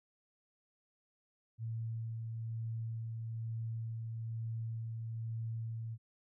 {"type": "tone with tremolo", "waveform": "sine", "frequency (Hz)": 113.4, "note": "A#2", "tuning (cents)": -47, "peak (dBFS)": -36, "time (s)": [1.58, 5.98], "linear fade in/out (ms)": 50, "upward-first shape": "sine", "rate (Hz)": 1.1, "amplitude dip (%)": 25, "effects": []}